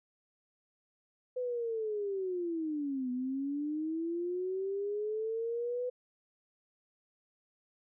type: linear two-way sweep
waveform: sine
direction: down then up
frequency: 507 to 246.9 to 501 Hz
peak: -32 dBFS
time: 1.36-5.9 s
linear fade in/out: 10 ms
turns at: 3.11 s
effects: none